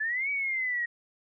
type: exponential two-way sweep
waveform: sine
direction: up then down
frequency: 1712 to 2284 to 1880 Hz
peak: -27 dBFS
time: 0-0.86 s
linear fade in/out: 10 ms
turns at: 0.3 s
effects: none